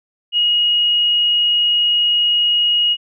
sine tone, 2885 Hz, F#7, 44 cents flat, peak -12 dBFS, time 0.32-2.97 s, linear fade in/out 50 ms, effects none

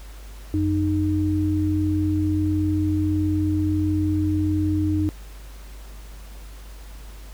sine tone pair together, 91.5 / 307.8 Hz, F#2 / D#4, -19 / -19 cents, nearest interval octave + major sixth, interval 2100 cents, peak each -22 / -21 dBFS, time 0.54-5.09 s, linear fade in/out 0 ms, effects added 50 Hz sine -37 dBFS peak until 7.33 s + pink hiss -48 dBFS RMS until 7.33 s

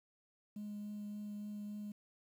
sine tone with vibrato, 207.7 Hz, G#3, in tune, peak -40 dBFS, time 0.56-1.92 s, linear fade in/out 5 ms, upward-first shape triangle, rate 3.5 Hz, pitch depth 11 cents each way, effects tanh soft clip ceiling -40 dBFS + 11-bit

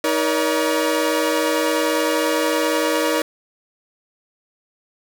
sawtooth tone cluster, 314.9 / 477.4 / 571 Hz, D#4 / A#4 / D5, +21 / +41 / -49 cents, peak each -18 dBFS, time 0.04-3.22 s, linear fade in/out 2 ms, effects none

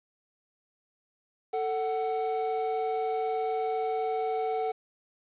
triangle tone pair together, 443.6 / 746 Hz, A4 / F#5, +14 / +14 cents, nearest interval major sixth, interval 900 cents, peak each -28 dBFS, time 1.53-4.72 s, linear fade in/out 10 ms, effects resampled to 8000 Hz + 9-bit

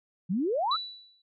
sine exponential sweep, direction up, 164.81 to 1406 Hz, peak -25 dBFS, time 0.29-0.77 s, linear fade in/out 20 ms
sine tone with exponential decay, 3951 Hz, B7, in tune, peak -26 dBFS, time 0.71-1.22 s, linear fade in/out 5 ms, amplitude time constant 110 ms
effects none

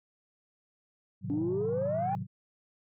sine chord, A diminished seventh, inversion none, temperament equal with one note detuned, 107.92 / 130.81 / 155.56 / 185 Hz, A2 / C3 / Eb3 / Gb3, -33 / 0 / 0 / 0 cents, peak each -38 / -38 / -41 / -37 dBFS, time 1.21-2.27 s, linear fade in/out 50 ms
sine exponential sweep, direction up, 280.2 to 816 Hz, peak -27 dBFS, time 1.3-2.15 s, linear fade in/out 0 ms
effects tanh soft clip ceiling -23 dBFS

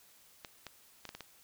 clicks, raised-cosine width 0.2 ms, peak -26 dBFS, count 6, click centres 0.448 / 0.667 / 1.053 / 1.091 / 1.15 / 1.207 s, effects white hiss -62 dBFS RMS until 1.43 s

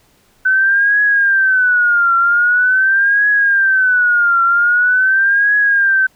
sine tone with vibrato, 1513 Hz, F#6, 38 cents sharp, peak -9 dBFS, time 0.45-6.07 s, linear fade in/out 10 ms, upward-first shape triangle, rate 0.44 Hz, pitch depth 180 cents each way, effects pink hiss -54 dBFS RMS until 6.15 s

